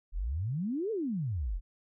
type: exponential two-way sweep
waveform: sine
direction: up then down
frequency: 36.47 to 466.2 to 36.47 Hz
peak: -30 dBFS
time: 0.12-1.61 s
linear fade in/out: 50 ms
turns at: 0.91 s
effects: none